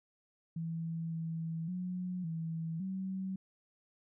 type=tone with pitch steps; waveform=sine; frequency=164.5 / 163.3 / 181.3 / 163.1 / 189.8 Hz; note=E3 / E3 / F#3 / E3 / F#3; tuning=-3 / -16 / -35 / -18 / +44 cents; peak=-35 dBFS; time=0.56-3.36 s; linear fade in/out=5 ms; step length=560 ms; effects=none